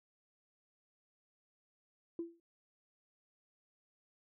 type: tone with exponential decay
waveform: sine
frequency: 337 Hz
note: E4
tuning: 38 cents sharp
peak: -33 dBFS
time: 2.19-2.4 s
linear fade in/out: 2 ms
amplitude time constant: 45 ms
effects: tanh soft clip ceiling -30 dBFS